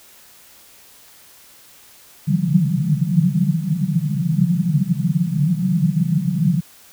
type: band-pass noise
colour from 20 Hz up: pink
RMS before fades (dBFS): -18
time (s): 2.27-6.61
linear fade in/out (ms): 10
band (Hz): 140 to 190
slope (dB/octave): 96
effects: white hiss -47 dBFS RMS until 6.92 s